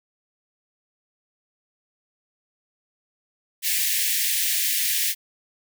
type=high-pass noise; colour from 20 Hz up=white; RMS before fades=-23 dBFS; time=3.62-5.15 s; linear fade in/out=50 ms; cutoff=1700 Hz; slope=96 dB/octave; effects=none